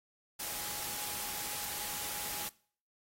sine tone in noise, 830.6 Hz, G#5, in tune, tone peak -50 dBFS, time 0.39-2.49 s, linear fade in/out 10 ms, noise white, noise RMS -39 dBFS, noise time 0.39-2.49 s, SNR -14 dB, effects noise-tail reverb RT60 0.5 s tail -22 dB re dry + AAC 48 kbps

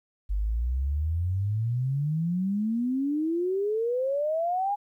sine exponential sweep, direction up, 48 to 830.6 Hz, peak -24 dBFS, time 0.29-4.76 s, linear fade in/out 20 ms, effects 11-bit

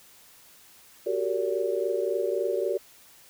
sine tone cluster, 370.9 / 394.5 / 461.2 / 573 Hz, F#4 / G4 / A#4 / D5, +4 / +11 / -19 / -43 cents, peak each -30 dBFS, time 1.06-2.78 s, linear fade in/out 10 ms, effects white hiss -54 dBFS RMS until 3.29 s

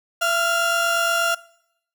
30% pulse tone pair together, 675.3 / 1399 Hz, E5 / F6, +42 / +3 cents, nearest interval octave + minor second, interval 1261 cents, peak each -20 / -18 dBFS, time 0.21-1.35 s, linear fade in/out 10 ms, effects noise-tail reverb RT60 0.8 s tail -22 dB re dry

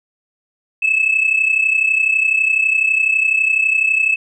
sine tone pair together, 2582 / 2614 Hz, E7 / E7, -37 / -15 cents, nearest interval unison, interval 22 cents, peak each -16 / -13 dBFS, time 0.82-4.16 s, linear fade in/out 10 ms, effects tanh soft clip ceiling -7 dBFS

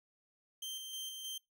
sawtooth tone with tremolo, 3139 Hz, G7, 2 cents sharp, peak -37 dBFS, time 0.62-1.38 s, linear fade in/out 5 ms, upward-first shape square, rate 3.2 Hz, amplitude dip 35%, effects noise-tail reverb RT60 0.2 s tail -24 dB re dry

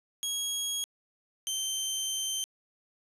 20% pulse tone pair in turn, 3300 / 3115 Hz, G#7 / G7, -12 / -12 cents, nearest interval minor second, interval 100 cents, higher first, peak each -25 dBFS, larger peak neither, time 0.23-0.84 / 1.47-2.44 s, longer second, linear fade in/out 0 ms, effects resampled to 32000 Hz + 9-bit

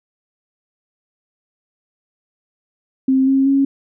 sine tone with pitch steps, 264.2 / 269.3 / 274.5 Hz, C4 / C#4 / C#4, +17 / -50 / -17 cents, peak -11 dBFS, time 3.08-3.65 s, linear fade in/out 5 ms, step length 190 ms, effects none

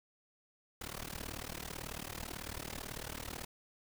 pink noise with amplitude modulation, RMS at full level -40 dBFS, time 0.81-3.45 s, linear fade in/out 5 ms, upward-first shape sine, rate 38.1 Hz, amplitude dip 95%, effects none

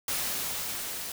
white noise with level ramp, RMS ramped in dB -30 to -37 dBFS, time 0.08-1.12 s, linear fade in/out 2 ms, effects none

